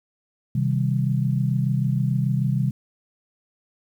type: chord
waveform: sine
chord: C minor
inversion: none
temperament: equal with one note detuned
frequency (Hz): 130.81 / 157.55 / 196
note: C3 / Eb3 / G3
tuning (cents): 0 / +22 / 0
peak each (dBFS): -21 / -25 / -26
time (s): 0.55-2.71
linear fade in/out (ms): 5
effects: 9-bit